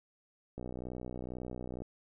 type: click train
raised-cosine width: 2 ms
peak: -28 dBFS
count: 78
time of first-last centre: 0.58-1.82 s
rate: 62.1 Hz
effects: none